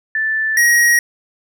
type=tone pair in turn; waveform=sine / square; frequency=1760 / 1892.3 Hz; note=A6 / A#6; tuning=0 / +25 cents; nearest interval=minor second; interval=125 cents; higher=second; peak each=-15 / -10 dBFS; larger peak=second; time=0.15-0.57 / 0.57-0.99 s; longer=neither; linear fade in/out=2 ms; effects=none